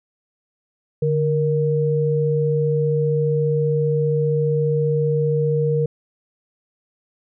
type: tone pair together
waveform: sine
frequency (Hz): 147.5 / 468.3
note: D3 / A#4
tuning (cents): +8 / +8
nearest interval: octave + minor sixth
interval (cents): 2000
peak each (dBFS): -19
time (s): 1.02-5.86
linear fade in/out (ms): 5
effects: none